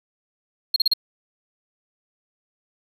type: tone bursts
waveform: triangle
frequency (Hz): 4251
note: C8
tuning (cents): +27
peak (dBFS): -13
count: 4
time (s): 0.74-0.936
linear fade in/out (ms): 5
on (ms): 22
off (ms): 36
effects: none